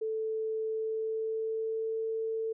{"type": "tone with pitch glide", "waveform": "sine", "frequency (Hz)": [440, 445.9], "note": ["A4", "A4"], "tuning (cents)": [0, 23], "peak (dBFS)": -30, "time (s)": [0.01, 2.53], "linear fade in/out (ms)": 10, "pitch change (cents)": 23, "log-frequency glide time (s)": [0.65, 2.04], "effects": []}